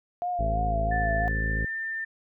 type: tone with vibrato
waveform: sine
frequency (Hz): 695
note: F5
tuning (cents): -9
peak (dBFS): -26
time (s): 0.22-1.28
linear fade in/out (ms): 0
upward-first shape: sine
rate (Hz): 3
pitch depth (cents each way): 59
type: harmonic tone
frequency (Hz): 54.2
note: A1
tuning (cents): -25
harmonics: 1 / 2 / 3 / 4 / 5 / 7 / 8 / 9 / 10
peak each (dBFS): -27 / -33 / -37 / -39 / -41 / -44 / -45 / -46 / -47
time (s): 0.39-1.65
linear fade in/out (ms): 5
type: tone with pitch glide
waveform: sine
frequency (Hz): 1760 to 1793.9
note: A6 to A6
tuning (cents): 0 to +33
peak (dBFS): -29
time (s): 0.91-2.05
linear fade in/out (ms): 10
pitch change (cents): +33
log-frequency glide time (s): 1.26-1.68
effects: none